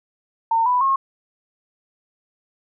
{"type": "tone with pitch steps", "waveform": "sine", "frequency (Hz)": [909, 991.3, 1081], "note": ["A#5", "B5", "C#6"], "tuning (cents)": [-44, 6, -44], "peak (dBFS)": -15, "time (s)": [0.51, 0.96], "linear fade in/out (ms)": 5, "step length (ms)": 150, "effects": []}